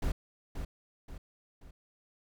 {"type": "noise with echo", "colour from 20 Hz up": "brown", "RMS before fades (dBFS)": -30, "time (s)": [0.02, 0.12], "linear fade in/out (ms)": 5, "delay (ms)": 530, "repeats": 3, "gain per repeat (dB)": -7, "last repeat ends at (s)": 1.71, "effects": []}